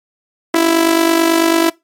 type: tone with amplitude modulation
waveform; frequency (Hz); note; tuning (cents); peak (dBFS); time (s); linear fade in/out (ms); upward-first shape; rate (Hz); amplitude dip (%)
sawtooth; 331.1; E4; +8; -3; 0.54-1.7; 5; sine; 49.1; 65
effects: noise-tail reverb RT60 0.2 s tail -22 dB re dry + MP3 64 kbps